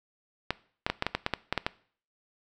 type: clicks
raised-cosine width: 0.3 ms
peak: -10 dBFS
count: 11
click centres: 0.506 / 0.865 / 0.9 / 1.024 / 1.066 / 1.15 / 1.264 / 1.337 / 1.526 / 1.577 / 1.665 s
effects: noise-tail reverb RT60 0.5 s tail -20 dB re dry